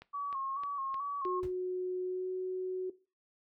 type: click train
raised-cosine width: 0.3 ms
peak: -33 dBFS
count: 5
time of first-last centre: 0.02-1.251 s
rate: 3.25 Hz
type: tone with vibrato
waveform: sine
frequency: 1108.7 Hz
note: C#6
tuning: in tune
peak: -34 dBFS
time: 0.13-1.41 s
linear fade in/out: 20 ms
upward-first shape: square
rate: 2.3 Hz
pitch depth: 46 cents each way
type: tone with pitch glide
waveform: sine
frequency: 366.2 to 370.7 Hz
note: F#4 to F#4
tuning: -18 to +3 cents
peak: -32 dBFS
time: 1.25-2.9 s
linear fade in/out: 5 ms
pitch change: +21 cents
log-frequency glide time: 2.03-2.3 s
type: noise with exponential decay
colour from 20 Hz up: brown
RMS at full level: -39 dBFS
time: 1.43-1.55 s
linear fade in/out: 1 ms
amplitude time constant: 25 ms
effects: noise-tail reverb RT60 0.3 s tail -17 dB re dry